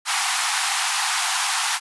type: high-pass noise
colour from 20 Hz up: pink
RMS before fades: -22 dBFS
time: 0.05-1.8 s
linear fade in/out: 50 ms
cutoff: 740 Hz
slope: 96 dB/octave
effects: resampled to 24000 Hz